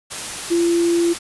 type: tone in noise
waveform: sine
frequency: 341 Hz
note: F4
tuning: 41 cents flat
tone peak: -14 dBFS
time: 0.5-1.14 s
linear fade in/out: 20 ms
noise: white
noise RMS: -28 dBFS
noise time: 0.1-1.19 s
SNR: +11 dB
effects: resampled to 24000 Hz